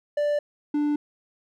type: tone pair in turn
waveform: triangle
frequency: 587.3 / 294.8 Hz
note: D5 / D4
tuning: 0 / +7 cents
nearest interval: octave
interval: 1193 cents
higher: first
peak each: -19 dBFS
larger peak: neither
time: 0.17-0.39 / 0.74-0.96 s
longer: neither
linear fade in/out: 5 ms
effects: none